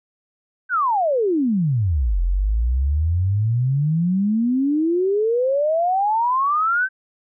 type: exponential two-way sweep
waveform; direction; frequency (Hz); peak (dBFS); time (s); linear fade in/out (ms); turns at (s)
sine; down then up; 1568 to 41.97 to 1568; -16; 0.69-6.89; 50; 2.21
effects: none